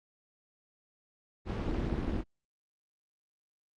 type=noise with amplitude modulation; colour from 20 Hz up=brown; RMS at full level=-29 dBFS; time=1.45-2.24 s; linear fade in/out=50 ms; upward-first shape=sine; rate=285 Hz; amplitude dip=95%; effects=low-pass 4000 Hz 12 dB/octave + Opus 48 kbps